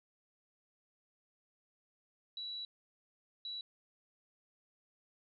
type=tone bursts at uneven times; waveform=sine; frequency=3925 Hz; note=B7; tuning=11 cents flat; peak=-40 dBFS; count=2; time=2.37-2.65 / 3.45-3.61 s; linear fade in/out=2 ms; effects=none